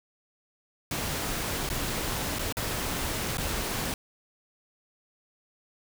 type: noise with dropouts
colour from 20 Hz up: pink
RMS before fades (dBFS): -31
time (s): 0.91-3.94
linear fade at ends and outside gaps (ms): 2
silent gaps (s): 1.691-1.7 / 2.387-2.392 / 2.525-2.569 / 3.372-3.381
effects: none